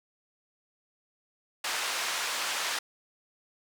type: band-pass noise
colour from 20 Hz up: pink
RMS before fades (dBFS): -32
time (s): 1.64-2.79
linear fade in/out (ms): 5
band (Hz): 1000 to 8000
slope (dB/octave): 12
effects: none